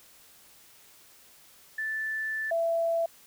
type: tone pair in turn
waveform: sine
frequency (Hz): 1758 / 667.1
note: A6 / E5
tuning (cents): -2 / +20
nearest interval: octave + perfect fourth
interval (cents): 1678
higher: first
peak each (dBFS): -29 / -24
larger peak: second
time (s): 1.78-2.51 / 2.51-3.06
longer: first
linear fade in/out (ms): 5
effects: white hiss -56 dBFS RMS until 3.26 s